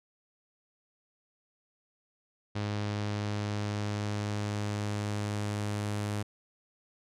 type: tone with low-pass filter sweep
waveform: sawtooth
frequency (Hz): 103.83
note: G#2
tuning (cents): 0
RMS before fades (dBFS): -33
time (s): 2.55-6.23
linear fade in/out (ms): 10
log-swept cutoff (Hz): 4800 to 10000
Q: 1.2
effects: none